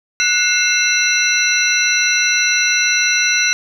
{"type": "tone cluster", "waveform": "sine", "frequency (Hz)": [1473, 2121, 2679, 4039, 5870], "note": ["F#6", "C7", "E7", "B7", "F#8"], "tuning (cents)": [-8, 23, 27, 38, -15], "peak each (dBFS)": -19, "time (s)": [0.2, 3.53], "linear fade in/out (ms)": 0, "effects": ["7-bit"]}